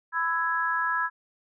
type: chord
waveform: sine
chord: E major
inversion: second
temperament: equal with one note detuned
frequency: 1001.6 / 1318.5 / 1661.2 Hz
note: B5 / E6 / G#6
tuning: +24 / 0 / 0 cents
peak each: -29 / -29 / -27 dBFS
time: 0.12-1.1 s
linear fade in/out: 50 ms
effects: none